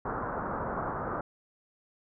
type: low-pass noise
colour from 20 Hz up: white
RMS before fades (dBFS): -34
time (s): 0.05-1.21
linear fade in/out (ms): 5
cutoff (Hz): 1400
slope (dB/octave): 48
effects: none